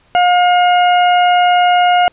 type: tone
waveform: 40% pulse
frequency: 714 Hz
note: F5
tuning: 38 cents sharp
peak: -7 dBFS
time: 0.15-2.08 s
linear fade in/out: 0 ms
effects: pink hiss -52 dBFS RMS until 2.12 s + resampled to 8000 Hz